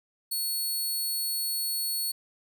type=tone; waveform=10% pulse; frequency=4400 Hz; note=C#8; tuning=14 cents flat; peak=-21 dBFS; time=0.31-2.12 s; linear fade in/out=10 ms; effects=none